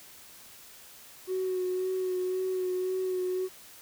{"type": "tone with vibrato", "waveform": "triangle", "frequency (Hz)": 370, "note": "F#4", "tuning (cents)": 0, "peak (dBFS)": -24, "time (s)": [1.27, 3.49], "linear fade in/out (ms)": 50, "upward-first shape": "sine", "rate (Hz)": 1.9, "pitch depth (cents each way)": 21, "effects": ["tanh soft clip ceiling -25 dBFS", "white hiss -51 dBFS RMS until 3.81 s"]}